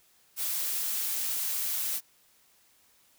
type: noise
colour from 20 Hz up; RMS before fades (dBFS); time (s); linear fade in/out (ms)
blue; -31; 0.36-2.01; 50
effects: white hiss -64 dBFS RMS until 3.18 s